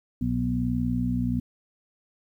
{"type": "harmonic tone with a mistuned harmonic", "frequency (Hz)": 61.1, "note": "B1", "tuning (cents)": -18, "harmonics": [1, 2, 3, 4], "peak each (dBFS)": [-32, -29, -31, -26], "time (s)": [0.21, 1.4], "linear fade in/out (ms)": 5, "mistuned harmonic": 1, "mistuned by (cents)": 47, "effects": ["10-bit"]}